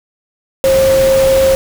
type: tone in noise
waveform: sine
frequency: 534 Hz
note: C5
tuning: 35 cents sharp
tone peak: -7 dBFS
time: 0.64-1.55 s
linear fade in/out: 0 ms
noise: pink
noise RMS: -20 dBFS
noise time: 0.64-1.55 s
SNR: +10 dB
effects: none